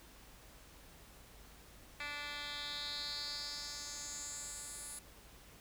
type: tone with band-pass filter sweep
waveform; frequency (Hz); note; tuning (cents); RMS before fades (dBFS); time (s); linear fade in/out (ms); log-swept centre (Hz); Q
10% pulse; 291.4; D4; -13; -44; 2-4.99; 2; 2600 to 10000; 4
effects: added 50 Hz sine -62 dBFS peak until 5.6 s + pink hiss -59 dBFS RMS until 5.6 s